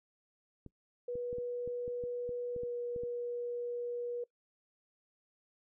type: clicks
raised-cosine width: 3 ms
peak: -35 dBFS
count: 12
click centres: 0.663 / 1.155 / 1.329 / 1.384 / 1.676 / 1.879 / 2.038 / 2.292 / 2.563 / 2.634 / 2.962 / 3.035 s
type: tone with pitch glide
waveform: sine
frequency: 486.7 to 481.7 Hz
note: B4 to B4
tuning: -25 to -43 cents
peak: -35 dBFS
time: 1.08-4.24 s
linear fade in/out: 5 ms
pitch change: -18 cents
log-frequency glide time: 2.51-2.72 s
effects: noise-tail reverb RT60 0.1 s tail -22 dB re dry